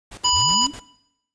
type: noise with tremolo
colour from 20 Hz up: pink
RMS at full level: -38 dBFS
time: 0.11-0.8 s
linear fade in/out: 10 ms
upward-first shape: square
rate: 8 Hz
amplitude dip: 80%
type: harmonic tone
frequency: 987.8 Hz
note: B5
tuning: in tune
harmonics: 1 / 3 / 5 / 7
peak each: -21 / -21 / -21 / -21 dBFS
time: 0.24-0.67 s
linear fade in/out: 10 ms
type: linear sweep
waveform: sine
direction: up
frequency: 55.9 to 304.9 Hz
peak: -28 dBFS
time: 0.32-0.72 s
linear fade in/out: 20 ms
effects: noise-tail reverb RT60 0.8 s tail -19 dB re dry + resampled to 22050 Hz